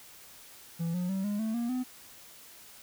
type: tone with pitch steps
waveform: triangle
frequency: 167.1 / 179.09 / 191.95 / 205.7 / 220.5 / 236.3 / 253.3 Hz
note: E3 / F3 / G3 / G#3 / A3 / A#3 / B3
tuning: +24 / +44 / -36 / -16 / +4 / +24 / +44 cents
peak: -27 dBFS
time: 0.79-1.84 s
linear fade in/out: 20 ms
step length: 150 ms
effects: white hiss -52 dBFS RMS until 2.82 s